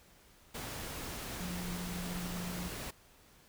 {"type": "tone in noise", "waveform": "sine", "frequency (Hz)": 177.3, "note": "F3", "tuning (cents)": 26, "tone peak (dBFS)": -39, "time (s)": [1.4, 2.69], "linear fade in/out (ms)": 10, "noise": "pink", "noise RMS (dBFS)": -42, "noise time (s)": [0.54, 2.91], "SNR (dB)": 0, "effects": ["pink hiss -62 dBFS RMS until 3.48 s"]}